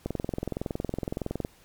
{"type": "click train", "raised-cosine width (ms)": 2, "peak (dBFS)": -16, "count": 31, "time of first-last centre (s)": [0.06, 1.449], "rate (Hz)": 21.6, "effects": ["pink hiss -58 dBFS RMS until 1.64 s", "MP3 96 kbps"]}